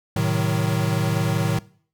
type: chord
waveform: square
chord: A diminished seventh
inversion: none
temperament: equal with one note detuned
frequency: 110 / 130.81 / 155.56 / 186.28 Hz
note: A2 / C3 / Eb3 / Gb3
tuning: 0 / 0 / 0 / +12 cents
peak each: -24 / -29 / -24 / -28 dBFS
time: 0.16-1.59 s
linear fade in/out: 5 ms
effects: noise-tail reverb RT60 0.5 s tail -21 dB re dry